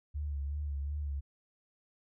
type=tone with vibrato; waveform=sine; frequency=72 Hz; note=D2; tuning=34 cents flat; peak=-33 dBFS; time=0.14-1.21 s; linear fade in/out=20 ms; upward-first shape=sine; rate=2.7 Hz; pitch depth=53 cents each way; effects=none